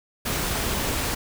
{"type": "noise", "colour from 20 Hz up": "pink", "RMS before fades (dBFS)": -26, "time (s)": [0.25, 1.15], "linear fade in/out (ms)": 10, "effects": []}